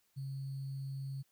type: tone with sample-and-hold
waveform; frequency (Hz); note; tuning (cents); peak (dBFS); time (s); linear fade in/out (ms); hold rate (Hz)
sine; 135.9; C#3; -34; -38; 0.16-1.23; 20; 4410
effects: white hiss -75 dBFS RMS until 1.31 s